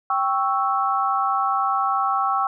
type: chord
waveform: sine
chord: C# diminished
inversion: second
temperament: equal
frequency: 784 / 1108.7 / 1318.5 Hz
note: G5 / C#6 / E6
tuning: 0 / 0 / 0 cents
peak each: -23 dBFS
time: 0.1-2.47 s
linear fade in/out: 2 ms
effects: none